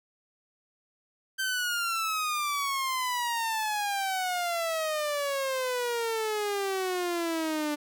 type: exponential sweep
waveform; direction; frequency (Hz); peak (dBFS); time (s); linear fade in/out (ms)
sawtooth; down; 1562 to 293.7; -24; 1.38-7.76; 20
effects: none